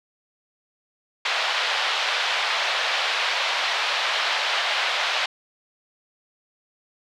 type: band-pass noise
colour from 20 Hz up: white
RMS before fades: -24 dBFS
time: 1.25-5.26 s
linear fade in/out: 5 ms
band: 600 to 3900 Hz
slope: 24 dB/octave
effects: none